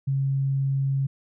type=tone; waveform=sine; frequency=136.4 Hz; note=C#3; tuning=28 cents flat; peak=-21 dBFS; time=0.07-1.07 s; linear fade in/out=10 ms; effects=none